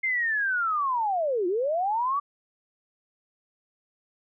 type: linear two-way sweep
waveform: sine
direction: down then up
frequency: 2121 to 339.2 to 1171 Hz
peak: -23 dBFS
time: 0.03-2.2 s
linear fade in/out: 10 ms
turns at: 1.47 s
effects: none